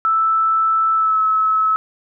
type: tone with pitch glide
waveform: sine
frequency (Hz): 1318.5 to 1295.1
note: E6 to E6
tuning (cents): 0 to -31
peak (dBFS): -13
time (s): 0.05-1.76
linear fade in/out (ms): 0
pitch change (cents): -31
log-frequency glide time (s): 0.94-1.2
effects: none